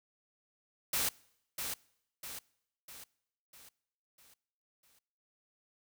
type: noise with echo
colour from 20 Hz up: white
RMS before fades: -32 dBFS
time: 0.93-1.09 s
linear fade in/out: 5 ms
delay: 650 ms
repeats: 6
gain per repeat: -6 dB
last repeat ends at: 4.99 s
effects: noise-tail reverb RT60 0.8 s tail -24 dB re dry